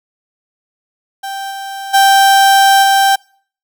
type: tone with level steps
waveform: 35% pulse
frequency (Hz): 784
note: G5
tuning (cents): 0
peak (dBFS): -19 / -21 / -4 / -6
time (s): 1.23-3.16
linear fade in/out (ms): 10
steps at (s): 1.5 / 1.93 / 2.82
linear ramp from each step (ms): 20
effects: noise-tail reverb RT60 0.5 s tail -26 dB re dry